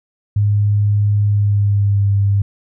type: tone with pitch glide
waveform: sine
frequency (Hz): 103.2 to 100.15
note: G#2 to G2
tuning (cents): -10 to +38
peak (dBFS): -11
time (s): 0.36-2.42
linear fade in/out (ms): 5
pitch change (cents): -52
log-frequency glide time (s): 1.25-2.08
effects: none